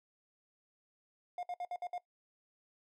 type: tone bursts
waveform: triangle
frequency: 712 Hz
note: F5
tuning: 33 cents sharp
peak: -35 dBFS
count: 6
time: 1.38-1.98 s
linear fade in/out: 2 ms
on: 50 ms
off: 60 ms
effects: noise-tail reverb RT60 0.1 s tail -18 dB re dry